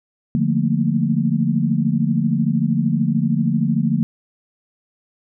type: chord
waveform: sine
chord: Bb major seventh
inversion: first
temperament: equal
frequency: 146.83 / 174.61 / 220 / 233.1 Hz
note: D3 / F3 / A3 / Bb3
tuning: 0 / 0 / 0 / 0 cents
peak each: -21 dBFS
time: 0.35-4.03 s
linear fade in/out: 0 ms
effects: none